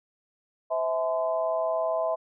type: harmonic tone with a mistuned harmonic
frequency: 170.8 Hz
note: F3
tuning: 38 cents flat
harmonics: 3 / 4 / 5 / 6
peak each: -35 / -25 / -36 / -33 dBFS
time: 0.7-2.16 s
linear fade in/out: 20 ms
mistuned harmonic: 4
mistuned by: -86 cents
effects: none